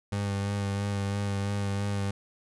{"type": "tone with vibrato", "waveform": "30% pulse", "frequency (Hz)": 100.3, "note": "G2", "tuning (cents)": 40, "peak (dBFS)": -25, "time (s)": [0.12, 2.11], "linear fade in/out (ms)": 5, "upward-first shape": "sine", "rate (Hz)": 3, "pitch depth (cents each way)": 22, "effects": ["resampled to 24000 Hz"]}